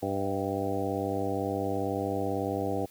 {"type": "harmonic tone with a mistuned harmonic", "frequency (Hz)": 98, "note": "G2", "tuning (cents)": 0, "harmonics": [1, 2, 3, 4, 5, 6, 7, 8], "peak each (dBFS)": [-36, -38, -34, -36, -34, -39, -37, -37], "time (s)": [0.02, 2.86], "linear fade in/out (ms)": 10, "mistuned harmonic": 6, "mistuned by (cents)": 57, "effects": ["white hiss -56 dBFS RMS until 2.9 s", "high-pass 60 Hz 12 dB/octave"]}